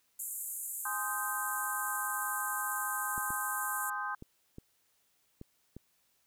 white band-pass noise, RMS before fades -40 dBFS, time 0.19-3.9 s, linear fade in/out 5 ms, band 7000 to 14000 Hz, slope 96 dB/octave
sine chord, Ab major seventh, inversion none, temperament just, 830.6 / 1038.3 / 1245.9 / 1557.4 Hz, Ab5 / C6 / Eb6 / G6, 0 / -14 / +2 / -12 cents, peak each -41 / -39 / -39 / -38 dBFS, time 0.85-4.15 s, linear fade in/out 5 ms
clicks, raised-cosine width 3 ms, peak -32 dBFS, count 6, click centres 3.179 / 3.305 / 4.224 / 4.584 / 5.414 / 5.766 s
effects white hiss -73 dBFS RMS until 6.26 s

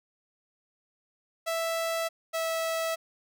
sawtooth tone pair in turn, 659.3 / 652.9 Hz, E5 / E5, 0 / -17 cents, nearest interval unison, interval 17 cents, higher first, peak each -24 dBFS, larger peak neither, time 1.46-2.09 / 2.33-2.96 s, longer neither, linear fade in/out 20 ms, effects none

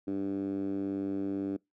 10% pulse tone with band-pass filter, 98 Hz, G2, in tune, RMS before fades -33 dBFS, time 0.07-1.57 s, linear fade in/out 10 ms, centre 290 Hz, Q 3.6, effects noise-tail reverb RT60 0.2 s tail -26 dB re dry

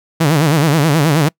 sawtooth tone with vibrato, 152.4 Hz, D#3, 36 cents flat, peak -6 dBFS, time 0.2-1.29 s, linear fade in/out 10 ms, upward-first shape sine, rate 9.4 Hz, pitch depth 160 cents each way, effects noise-tail reverb RT60 0.1 s tail -26 dB re dry

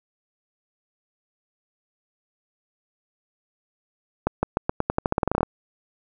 accelerating click train, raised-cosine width 1 ms, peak -6 dBFS, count 17, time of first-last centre 4.27-5.431 s, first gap 160 ms, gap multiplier 0.88, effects none

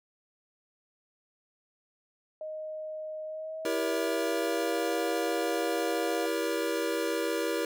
sine tone with pitch glide, 622.3 to 702.6 Hz, D#5 to F5, 0 to +10 cents, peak -35 dBFS, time 2.41-6.26 s, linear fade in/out 2 ms, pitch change +210 cents, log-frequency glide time 3.25-4.99 s
square chord, E diminished seventh, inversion none, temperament just, 329.6 / 395.6 / 474.7 / 569.6 Hz, E4 / G4 / Bb4 / Db5, 0 / +16 / +31 / +47 cents, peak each -34 / -36 / -33 / -36 dBFS, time 3.65-7.65 s, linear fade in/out 2 ms
effects none

